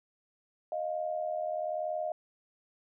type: tone pair together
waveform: sine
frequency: 622.3 / 703.3 Hz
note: D#5 / F5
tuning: 0 / +12 cents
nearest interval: major second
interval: 212 cents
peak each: -33 / -35 dBFS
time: 0.72-2.12 s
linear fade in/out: 2 ms
effects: none